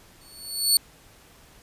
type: tone with exponential growth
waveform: 20% pulse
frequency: 4435 Hz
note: C#8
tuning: in tune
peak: -8 dBFS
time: 0.21-0.77 s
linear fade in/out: 1 ms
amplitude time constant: 120 ms
effects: pink hiss -53 dBFS RMS until 1.62 s + resampled to 32000 Hz